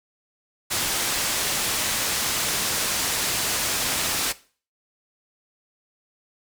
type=low-pass noise; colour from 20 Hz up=white; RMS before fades=-25 dBFS; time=0.7-4.33 s; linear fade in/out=20 ms; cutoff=9800 Hz; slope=12 dB/octave; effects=noise-tail reverb RT60 0.4 s tail -18 dB re dry